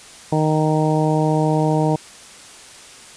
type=harmonic tone; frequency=155.1 Hz; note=D#3; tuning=5 cents flat; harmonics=1 / 2 / 3 / 4 / 5 / 6; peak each=-18 / -21 / -23 / -24 / -25 / -26 dBFS; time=0.32-1.96 s; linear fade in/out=5 ms; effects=white hiss -41 dBFS RMS until 3.16 s + resampled to 22050 Hz